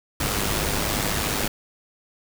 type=noise with amplitude modulation; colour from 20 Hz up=pink; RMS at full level=-22 dBFS; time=0.2-1.48 s; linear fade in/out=5 ms; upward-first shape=sine; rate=103 Hz; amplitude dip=55%; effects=none